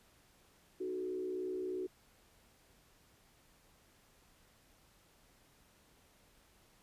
sine tone with frequency modulation, 370 Hz, F#4, in tune, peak -36 dBFS, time 0.8-1.87 s, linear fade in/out 10 ms, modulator 63 Hz, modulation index 0.69, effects pink hiss -67 dBFS RMS until 6.82 s + resampled to 32000 Hz

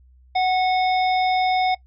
harmonic tone with a mistuned harmonic, 730 Hz, F#5, 24 cents flat, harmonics 1 / 3 / 5 / 7, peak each -17 / -27 / -31 / -34 dBFS, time 0.35-1.75 s, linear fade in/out 10 ms, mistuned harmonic 1, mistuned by +29 cents, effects noise-tail reverb RT60 0.1 s tail -19 dB re dry + added 63 Hz sine -49 dBFS peak until 1.86 s

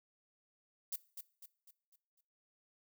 violet noise with echo, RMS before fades -39 dBFS, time 0.92-0.96 s, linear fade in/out 5 ms, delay 250 ms, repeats 5, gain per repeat -7 dB, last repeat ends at 2.21 s, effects noise-tail reverb RT60 0.5 s tail -20 dB re dry

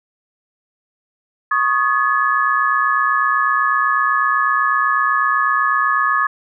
sine tone cluster, 1108 / 1236 / 1704 Hz, C#6 / D#6 / G#6, -1 / -12 / +44 cents, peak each -18 dBFS, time 1.51-6.27 s, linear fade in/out 5 ms, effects none

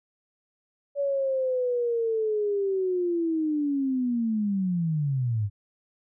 sine linear sweep, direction down, 570 to 98 Hz, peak -23 dBFS, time 0.95-5.5 s, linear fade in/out 50 ms, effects none

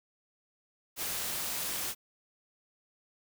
white noise, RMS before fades -35 dBFS, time 0.96-1.95 s, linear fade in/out 50 ms, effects none

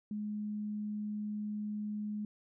sine tone, 210 Hz, G#3, 19 cents sharp, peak -35 dBFS, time 0.11-2.25 s, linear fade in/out 2 ms, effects none

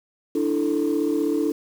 sine chord, D suspended second, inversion none, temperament equal, 293.7 / 329.6 / 440 Hz, D4 / E4 / A4, 0 / 0 / 0 cents, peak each -22 / -23 / -24 dBFS, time 0.35-1.52 s, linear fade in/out 5 ms, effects tanh soft clip ceiling -14 dBFS + 7-bit

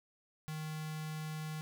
square tone with notch filter, 155.5 Hz, D#3, 1 cent flat, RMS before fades -41 dBFS, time 0.48-1.61 s, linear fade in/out 0 ms, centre 370 Hz, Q 0.56, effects none

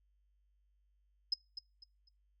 sine tone with echo, 5090 Hz, D#8, 39 cents sharp, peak -28 dBFS, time 1.32-1.34 s, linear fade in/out 5 ms, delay 250 ms, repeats 3, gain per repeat -11 dB, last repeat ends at 2.09 s, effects noise-tail reverb RT60 0.3 s tail -24 dB re dry + added 50 Hz sine -70 dBFS peak until 2.4 s

